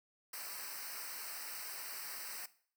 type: noise with comb filter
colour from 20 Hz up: white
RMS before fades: -45 dBFS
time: 0.33-2.46 s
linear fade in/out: 5 ms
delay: 0.29 ms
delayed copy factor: -1
effects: noise-tail reverb RT60 0.5 s tail -17 dB re dry